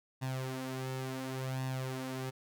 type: tone with flanger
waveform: sawtooth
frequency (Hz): 130.81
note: C3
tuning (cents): 0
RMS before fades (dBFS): -38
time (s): 0.21-2.31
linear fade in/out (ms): 20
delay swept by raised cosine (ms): 1.1 to 5.4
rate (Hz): 0.7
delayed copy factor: +0.65
effects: none